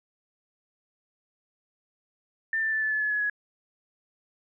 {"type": "tone with pitch steps", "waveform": "sine", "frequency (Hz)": [1790, 1773.5, 1757.2, 1741.1, 1725, 1709.2, 1693.4, 1677.9], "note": ["A6", "A6", "A6", "A6", "A6", "G#6", "G#6", "G#6"], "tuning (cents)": [29, 13, -3, -19, -35, 49, 33, 17], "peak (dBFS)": -24, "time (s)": [2.53, 3.298], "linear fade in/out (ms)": 2, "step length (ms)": 96, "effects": []}